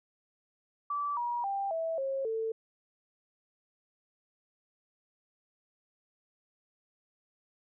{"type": "tone with pitch steps", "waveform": "sine", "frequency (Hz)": [1158, 957, 790.9, 653.7, 540.2, 446.5], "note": ["D6", "A#5", "G5", "E5", "C#5", "A4"], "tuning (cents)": [-25, 45, 15, -15, -45, 25], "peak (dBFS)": -30, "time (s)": [0.9, 2.52], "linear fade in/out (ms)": 5, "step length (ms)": 270, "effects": []}